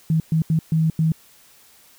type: tone bursts at uneven times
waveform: sine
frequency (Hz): 160.1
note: D#3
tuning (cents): +50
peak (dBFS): -15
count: 5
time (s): 0.1-0.2 / 0.32-0.42 / 0.5-0.59 / 0.72-0.9 / 0.99-1.12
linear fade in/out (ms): 2
effects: white hiss -52 dBFS RMS until 1.98 s